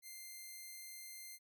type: tone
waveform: 5% pulse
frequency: 2093 Hz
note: C7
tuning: in tune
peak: -39 dBFS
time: 0.02-1.39 s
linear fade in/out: 50 ms
effects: none